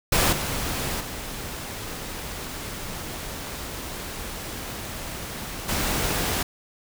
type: noise with level steps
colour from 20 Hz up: pink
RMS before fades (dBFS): -20 / -28 / -34 / -25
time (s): 0.12-6.43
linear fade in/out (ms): 5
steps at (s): 0.32 / 1 / 5.68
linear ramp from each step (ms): 10
effects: none